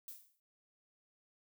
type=noise with exponential decay; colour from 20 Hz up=violet; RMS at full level=-45 dBFS; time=0.08-0.4 s; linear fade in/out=1 ms; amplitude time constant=68 ms; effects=none